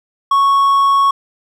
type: tone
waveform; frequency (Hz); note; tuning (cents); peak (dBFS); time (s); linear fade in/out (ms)
triangle; 1107; C#6; -3; -7; 0.31-1.11; 5
effects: none